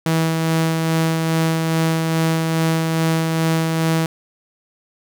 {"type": "tone with tremolo", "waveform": "sawtooth", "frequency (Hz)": 162.2, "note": "E3", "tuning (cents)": -28, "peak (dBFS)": -11, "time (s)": [0.06, 4.06], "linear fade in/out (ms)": 2, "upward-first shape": "sine", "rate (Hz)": 2.4, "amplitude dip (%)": 30, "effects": []}